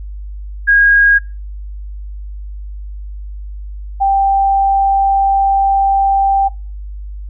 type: tone pair in turn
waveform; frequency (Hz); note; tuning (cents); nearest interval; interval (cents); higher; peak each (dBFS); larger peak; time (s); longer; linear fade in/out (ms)
sine; 1636 / 785.4; G#6 / G5; -26 / +3; octave + minor second; 1271; first; -6 / -9; first; 0.67-1.19 / 4-6.49; second; 20
effects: noise-tail reverb RT60 0.3 s tail -21 dB re dry + added 50 Hz sine -24 dBFS peak until 7.29 s